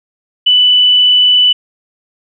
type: tone with frequency modulation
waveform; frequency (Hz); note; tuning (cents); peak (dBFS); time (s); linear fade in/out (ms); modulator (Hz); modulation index
sine; 2982; F#7; +13; -5; 0.46-1.53; 10; 30.9; 0.35
effects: none